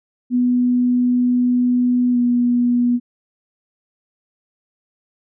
sine tone with pitch glide, 246.9 to 242.9 Hz, B3 to B3, 0 to -29 cents, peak -13 dBFS, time 0.3-3 s, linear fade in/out 50 ms, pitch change -29 cents, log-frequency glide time 2.12-2.17 s, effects none

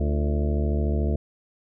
harmonic tone with a mistuned harmonic, 73.7 Hz, D2, 7 cents sharp, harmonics 1 / 2 / 3 / 4 / 5 / 6 / 7 / 8 / 9, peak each -22 / -31 / -30 / -39 / -33 / -35 / -41 / -39 / -38 dBFS, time 0-1.16 s, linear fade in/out 5 ms, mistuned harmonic 5, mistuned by -99 cents, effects none

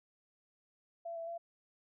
sine tone with pitch steps, 675 / 664 / 678 Hz, E5 / E5 / E5, +41 / +12 / +49 cents, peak -39 dBFS, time 1.05-1.38 s, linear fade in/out 10 ms, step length 110 ms, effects none

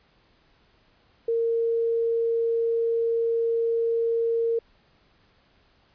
sine tone, 460.5 Hz, A#4, 21 cents flat, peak -21 dBFS, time 1.28-4.59 s, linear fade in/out 5 ms, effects pink hiss -62 dBFS RMS until 5.94 s + resampled to 11025 Hz

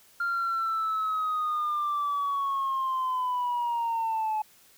sine linear sweep, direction down, 1397 to 855 Hz, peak -24 dBFS, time 0.2-4.42 s, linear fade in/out 5 ms, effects tanh soft clip ceiling -23 dBFS + white hiss -58 dBFS RMS until 4.77 s

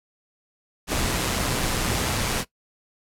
pink noise with amplitude modulation, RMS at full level -23 dBFS, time 0.87-2.45 s, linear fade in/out 50 ms, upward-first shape sine, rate 126 Hz, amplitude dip 35%, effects noise-tail reverb RT60 0.1 s tail -19 dB re dry + low-pass 12000 Hz 12 dB/octave

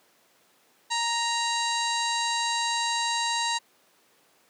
harmonic tone with a mistuned harmonic, 932.3 Hz, A#5, in tune, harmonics 1 / 2 / 3 / 4 / 5 / 6 / 7 / 8 / 9 / 10, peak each -28 / -33 / -35 / -31 / -36 / -44 / -37 / -36 / -47 / -45 dBFS, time 0.9-3.59 s, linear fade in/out 20 ms, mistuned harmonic 4, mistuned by +76 cents, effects pink hiss -62 dBFS RMS until 4.49 s + high-pass 300 Hz 12 dB/octave

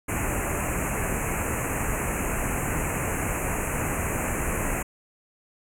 pink band-stop noise, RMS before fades -27 dBFS, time 0.08-4.83 s, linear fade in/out 10 ms, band 2700 to 6600 Hz, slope 96 dB/octave, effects low-pass 12000 Hz 12 dB/octave

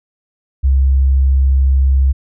sine tone, 67 Hz, C2, 42 cents sharp, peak -8 dBFS, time 0.63-2.13 s, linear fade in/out 20 ms, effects none

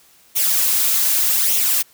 blue noise with flanger, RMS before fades -17 dBFS, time 0.35-1.83 s, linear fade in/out 20 ms, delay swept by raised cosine 0.31 to 4.41 ms, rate 0.84 Hz, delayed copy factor +0.55, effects white hiss -52 dBFS RMS until 1.93 s

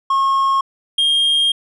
triangle tone pair in turn, 1085 / 3224 Hz, C#6 / G7, -37 / +48 cents, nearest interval octave + perfect fifth, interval 1885 cents, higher second, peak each -11 dBFS, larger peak neither, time 0.1-0.61 / 0.98-1.52 s, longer second, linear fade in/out 5 ms, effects resampled to 24000 Hz

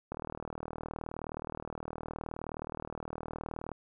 click train, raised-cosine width 1 ms, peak -24 dBFS, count 142, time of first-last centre 0.12-3.717 s, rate 39.2 Hz, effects none

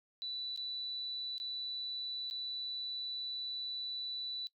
sine tone with dropouts, 3967 Hz, B7, 7 cents sharp, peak -38 dBFS, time 0.22-4.47 s, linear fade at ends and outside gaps 0 ms, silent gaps 0.562-0.575 / 1.381-1.4 / 2.3-2.31 s, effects noise-tail reverb RT60 0.1 s tail -20 dB re dry

